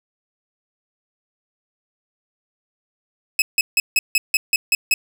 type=tone bursts; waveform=sawtooth; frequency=2578 Hz; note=E7; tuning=39 cents flat; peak=-10 dBFS; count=9; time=3.39-4.94 s; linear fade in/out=2 ms; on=30 ms; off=160 ms; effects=none

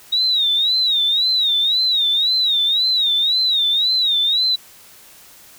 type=tone with vibrato; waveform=sine; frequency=3791 Hz; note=A#7; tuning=28 cents sharp; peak=-14 dBFS; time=0.12-4.56 s; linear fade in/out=10 ms; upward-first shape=sine; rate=1.9 Hz; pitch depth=130 cents each way; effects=white hiss -45 dBFS RMS until 5.58 s

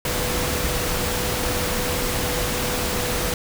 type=tone in noise; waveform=sine; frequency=493.9 Hz; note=B4; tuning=in tune; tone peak=-30 dBFS; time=0.05-3.34 s; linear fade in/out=2 ms; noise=pink; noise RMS=-24 dBFS; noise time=0.05-3.34 s; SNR=-9 dB; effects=none

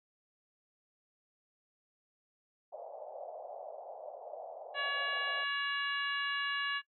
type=band-pass noise; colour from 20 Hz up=white; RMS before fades=-46 dBFS; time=2.72-5.44 s; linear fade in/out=10 ms; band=550 to 720 Hz; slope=48 dB/octave
type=harmonic tone; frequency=565 Hz; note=C#5; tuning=33 cents sharp; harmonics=2 / 3 / 4 / 5 / 6 / 7; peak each=-39 / -34 / -45 / -39 / -48 / -48 dBFS; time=4.74-6.82 s; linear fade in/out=50 ms
effects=noise-tail reverb RT60 0.1 s tail -20 dB re dry

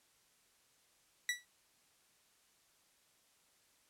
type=tone with exponential decay; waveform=sawtooth; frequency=1952 Hz; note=B6; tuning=21 cents flat; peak=-26 dBFS; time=1.29-1.45 s; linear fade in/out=1 ms; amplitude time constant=33 ms; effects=white hiss -71 dBFS RMS until 3.89 s + low-pass 11000 Hz 12 dB/octave

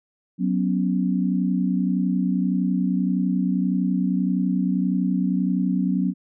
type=chord; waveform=sine; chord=F# suspended fourth; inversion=none; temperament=just; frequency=185 / 246.7 / 277.5 Hz; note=F#3 / B3 / C#4; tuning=0 / -2 / +2 cents; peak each=-21 / -25 / -26 dBFS; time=0.38-6.14 s; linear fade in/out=50 ms; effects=none

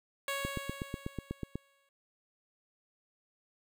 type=tone with exponential decay; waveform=10% pulse; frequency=554.4 Hz; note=C#5; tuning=in tune; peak=-24 dBFS; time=0.28-1.89 s; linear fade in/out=2 ms; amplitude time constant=350 ms
type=click train; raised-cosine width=3 ms; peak=-22 dBFS; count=10; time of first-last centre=0.45-1.556 s; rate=8.14 Hz
effects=none

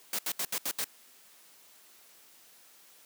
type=noise bursts; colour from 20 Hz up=white; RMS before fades=-32 dBFS; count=6; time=0.13-0.843 s; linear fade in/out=2 ms; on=58 ms; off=73 ms; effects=white hiss -58 dBFS RMS until 3.05 s + high-pass 200 Hz 12 dB/octave

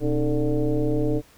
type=tone with frequency modulation; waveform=sine; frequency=160.9 Hz; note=E3; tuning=42 cents flat; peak=-19 dBFS; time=0-1.22 s; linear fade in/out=50 ms; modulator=143 Hz; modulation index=2.4; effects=pink hiss -54 dBFS RMS until 1.37 s

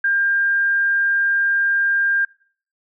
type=tone; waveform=sine; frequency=1600 Hz; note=G6; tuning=35 cents sharp; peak=-15 dBFS; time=0.04-2.25 s; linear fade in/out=5 ms; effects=noise-tail reverb RT60 0.5 s tail -22 dB re dry

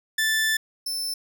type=tone pair in turn; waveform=sawtooth; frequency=1760 / 5297 Hz; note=A6 / E8; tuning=0 / +8 cents; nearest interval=octave + perfect fifth; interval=1908 cents; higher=second; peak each=-17 / -24 dBFS; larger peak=first; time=0.18-0.57 / 0.86-1.14 s; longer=first; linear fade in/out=5 ms; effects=none

